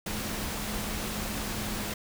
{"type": "tone in noise", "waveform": "sine", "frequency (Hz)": 210, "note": "G#3", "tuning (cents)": 19, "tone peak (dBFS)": -39, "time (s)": [0.06, 1.94], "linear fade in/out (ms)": 5, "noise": "pink", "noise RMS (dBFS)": -34, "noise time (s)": [0.06, 1.94], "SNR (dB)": -8, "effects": []}